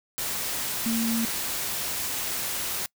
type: tone in noise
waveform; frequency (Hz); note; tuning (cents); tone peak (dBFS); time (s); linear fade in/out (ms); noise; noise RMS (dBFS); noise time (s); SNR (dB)
sine; 228.5; A#3; -34; -24; 0.86-1.25; 0; white; -30; 0.18-2.86; +3
effects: noise-tail reverb RT60 0.1 s tail -24 dB re dry